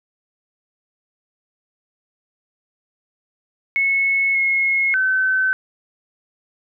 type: tone with pitch steps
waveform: sine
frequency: 2194 / 2167 / 1528 Hz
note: C#7 / C#7 / G6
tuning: -18 / -40 / -45 cents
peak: -15 dBFS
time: 3.76-5.53 s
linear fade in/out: 0 ms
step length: 590 ms
effects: none